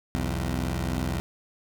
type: tone pair together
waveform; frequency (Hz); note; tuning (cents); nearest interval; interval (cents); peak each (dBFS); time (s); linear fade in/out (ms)
15% pulse; 63.85 / 84.3; C2 / E2; -42 / +39; perfect fourth; 481; -22 / -24; 0.15-1.2; 0
effects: none